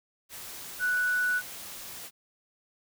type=tone in noise; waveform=sine; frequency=1480 Hz; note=F#6; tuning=in tune; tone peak=-24 dBFS; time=0.79-1.42 s; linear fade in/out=50 ms; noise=white; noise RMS=-42 dBFS; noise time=0.29-2.11 s; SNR=+15 dB; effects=none